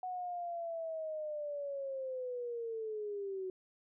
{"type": "linear sweep", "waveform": "sine", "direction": "down", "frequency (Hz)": [740, 370], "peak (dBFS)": -37, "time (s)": [0.03, 3.5], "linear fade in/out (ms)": 2, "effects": []}